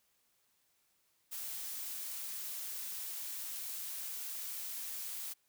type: noise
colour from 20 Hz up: blue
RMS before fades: -42 dBFS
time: 1.31-5.34 s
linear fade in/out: 20 ms
effects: white hiss -75 dBFS RMS until 5.48 s